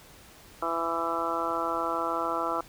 harmonic tone, 166.7 Hz, E3, 20 cents sharp, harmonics 2 / 3 / 4 / 5 / 6 / 7 / 8, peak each -36 / -36 / -34 / -37 / -34 / -34 / -32 dBFS, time 0.62-2.61 s, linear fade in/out 5 ms, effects pink hiss -52 dBFS RMS until 2.68 s

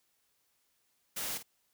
white noise with echo, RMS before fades -37 dBFS, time 1.16-1.38 s, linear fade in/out 10 ms, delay 50 ms, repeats 1, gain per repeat -11 dB, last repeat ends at 1.43 s, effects white hiss -75 dBFS RMS until 1.73 s

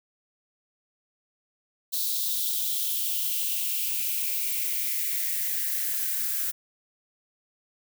violet noise with high-pass filter sweep, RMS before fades -28 dBFS, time 1.92-6.52 s, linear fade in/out 20 ms, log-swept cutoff 4000 to 1500 Hz, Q 4.3, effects none

